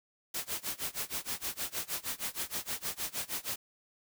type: noise with tremolo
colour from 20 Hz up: white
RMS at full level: -34 dBFS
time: 0.34-3.56 s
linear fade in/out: 5 ms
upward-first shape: sine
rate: 6.4 Hz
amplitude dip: 95%
effects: none